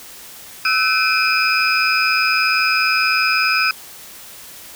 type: tone cluster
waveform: sine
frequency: 1308 / 1513 / 2394 / 2554 / 5010 Hz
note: E6 / F#6 / D7 / D#7 / D#8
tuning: -14 / +38 / +33 / +45 / +11 cents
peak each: -20 dBFS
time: 0.65-3.71 s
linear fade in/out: 2 ms
effects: tanh soft clip ceiling -4 dBFS + white hiss -38 dBFS RMS until 4.75 s